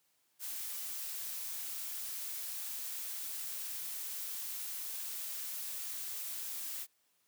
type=noise; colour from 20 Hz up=blue; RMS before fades=-41 dBFS; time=0.39-6.87 s; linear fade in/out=50 ms; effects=white hiss -75 dBFS RMS until 7.27 s + high-pass 100 Hz 12 dB/octave